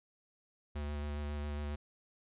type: tone with vibrato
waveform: square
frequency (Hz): 73.42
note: D2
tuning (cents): 0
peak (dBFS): -37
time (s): 0.75-1.76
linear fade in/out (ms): 10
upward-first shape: square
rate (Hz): 7.3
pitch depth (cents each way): 13
effects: resampled to 8000 Hz